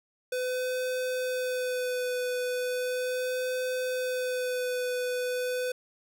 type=tone with vibrato; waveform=square; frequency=503 Hz; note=B4; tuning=32 cents sharp; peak=-29 dBFS; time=0.32-5.72 s; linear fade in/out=5 ms; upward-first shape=sine; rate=0.37 Hz; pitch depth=17 cents each way; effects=none